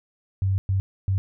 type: tone bursts at uneven times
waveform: sine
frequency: 96.3 Hz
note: G2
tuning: 30 cents flat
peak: -19 dBFS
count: 3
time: 0.42-0.58 / 0.69-0.8 / 1.08-1.18 s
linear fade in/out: 0 ms
effects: none